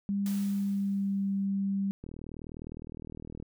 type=tone with pitch glide; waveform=sine; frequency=199.7 to 196.61 Hz; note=G3 to G3; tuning=+32 to +5 cents; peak=-27 dBFS; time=0.09-1.91 s; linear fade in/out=0 ms; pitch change=-27 cents; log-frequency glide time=0.46-1.29 s
type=noise with exponential decay; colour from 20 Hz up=white; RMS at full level=-43 dBFS; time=0.26-1.46 s; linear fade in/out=1 ms; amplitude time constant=260 ms
type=click train; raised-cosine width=3 ms; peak=-29 dBFS; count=56; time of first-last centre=2.04-3.425 s; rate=39.7 Hz
effects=none